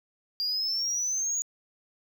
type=exponential sweep; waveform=sine; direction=up; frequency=4764 to 6810 Hz; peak=-24 dBFS; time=0.4-1.42 s; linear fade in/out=0 ms; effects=tanh soft clip ceiling -25 dBFS + 10-bit